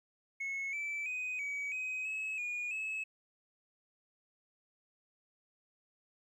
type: tone with pitch steps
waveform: sine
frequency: 2188 / 2320 / 2502 / 2271 / 2521 / 2576 / 2443 / 2587 Hz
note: C#7 / D7 / D#7 / C#7 / D#7 / E7 / D#7 / E7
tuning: -23 / -22 / +9 / +41 / +22 / -41 / -32 / -33 cents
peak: -33 dBFS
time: 0.4-3.04 s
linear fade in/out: 10 ms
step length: 330 ms
effects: tanh soft clip ceiling -34 dBFS + 12-bit